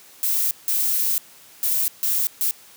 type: noise bursts at uneven times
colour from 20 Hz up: violet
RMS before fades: -21 dBFS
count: 5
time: 0.23-0.51 / 0.68-1.18 / 1.63-1.88 / 2.03-2.27 / 2.41-2.51 s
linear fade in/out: 0 ms
effects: white hiss -48 dBFS RMS until 2.76 s + high-pass 100 Hz 12 dB/octave